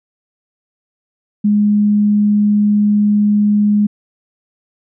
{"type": "tone", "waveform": "sine", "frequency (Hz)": 207.7, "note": "G#3", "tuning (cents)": 0, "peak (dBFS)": -9, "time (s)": [1.44, 3.87], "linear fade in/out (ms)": 10, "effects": []}